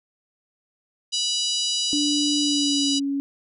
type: harmonic tone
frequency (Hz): 980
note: B5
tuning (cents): -14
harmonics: 3 / 4 / 5 / 6 / 7 / 8 / 9 / 10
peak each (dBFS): -27 / -27 / -27 / -32 / -33 / -39 / -40 / -42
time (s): 1.12-3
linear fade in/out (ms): 20
type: tone with pitch glide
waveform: sine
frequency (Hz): 292.4 to 278.6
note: D4 to C#4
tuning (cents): -7 to +9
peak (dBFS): -22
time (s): 1.93-3.2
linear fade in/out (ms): 0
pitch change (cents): -84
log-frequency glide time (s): 2.41-2.96
effects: none